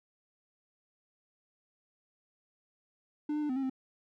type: tone with pitch steps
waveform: triangle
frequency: 298.4 / 300.7 / 297.2 / 255.9 / 270.1 / 262 Hz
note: D4 / D4 / D4 / C4 / C#4 / C4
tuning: +28 / +41 / +21 / -38 / -45 / +2 cents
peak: -28 dBFS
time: 3.29-3.698 s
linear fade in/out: 5 ms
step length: 68 ms
effects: none